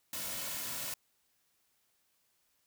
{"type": "noise with comb filter", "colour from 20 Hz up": "white", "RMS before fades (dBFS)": -39, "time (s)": [0.13, 0.94], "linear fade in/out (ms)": 2, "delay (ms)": 2.5, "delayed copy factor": -0.5, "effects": ["white hiss -75 dBFS RMS until 2.66 s"]}